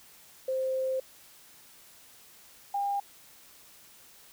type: tone pair in turn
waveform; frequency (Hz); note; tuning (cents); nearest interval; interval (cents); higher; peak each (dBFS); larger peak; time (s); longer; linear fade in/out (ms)
sine; 523.3 / 803.5; C5 / G5; 0 / +43; perfect fifth; 743; second; -27; neither; 0.48-1 / 2.74-3; first; 5
effects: white hiss -55 dBFS RMS until 4.32 s